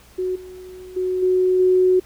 sine tone with level steps, 368.9 Hz, F#4, 5 cents flat, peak -20 / -35 / -19 / -14 / -12 dBFS, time 0.18-2 s, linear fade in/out 10 ms, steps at 0.35 / 0.96 / 1.22 / 1.59 s, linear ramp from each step 10 ms, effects added 60 Hz sine -50 dBFS peak until 2.05 s + pink hiss -50 dBFS RMS until 2.05 s

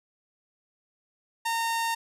sawtooth tone, 917 Hz, A#5, 29 cents flat, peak -22 dBFS, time 1.45-1.95 s, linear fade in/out 10 ms, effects resampled to 32000 Hz

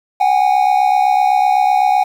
triangle tone pair together, 748 / 815.9 Hz, F#5 / G#5, +19 / -31 cents, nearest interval major second, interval 150 cents, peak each -11 dBFS, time 0.2-2.04 s, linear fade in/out 10 ms, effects 7-bit

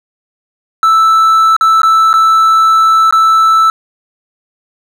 triangle tone with dropouts, 1318.5 Hz, E6, in tune, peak -3 dBFS, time 0.83-3.7 s, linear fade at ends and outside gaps 1 ms, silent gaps 1.565-1.61 / 1.818-1.832 / 2.13-2.139 / 3.109-3.125 s, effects none

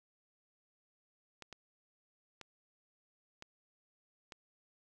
clicks, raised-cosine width 0.2 ms, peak -30 dBFS, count 5, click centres 1.423 / 1.527 / 2.413 / 3.424 / 4.322 s, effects none

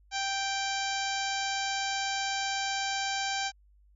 harmonic tone, 784 Hz, G5, in tune, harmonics 1 / 2 / 3 / 4 / 5 / 6 / 7 / 8 / 9, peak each -33 / -36 / -38 / -39 / -40 / -41 / -41 / -42 / -43 dBFS, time 0.11-3.52 s, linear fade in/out 50 ms, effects added 50 Hz sine -58 dBFS peak until 3.95 s

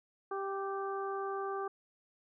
harmonic tone with a mistuned harmonic, 392 Hz, G4, in tune, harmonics 1 / 2 / 3 / 4, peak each -37 / -41 / -40 / -49 dBFS, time 0.31-1.68 s, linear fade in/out 5 ms, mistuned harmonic 4, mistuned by -19 cents, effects none

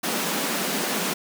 pink high-pass noise, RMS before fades -26 dBFS, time 0.03-1.14 s, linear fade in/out 10 ms, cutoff 160 Hz, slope 96 dB/octave, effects none

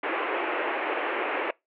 pink band-pass noise, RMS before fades -29 dBFS, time 0.03-1.51 s, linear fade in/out 5 ms, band 320 to 2700 Hz, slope 48 dB/octave, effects noise-tail reverb RT60 0.2 s tail -24 dB re dry

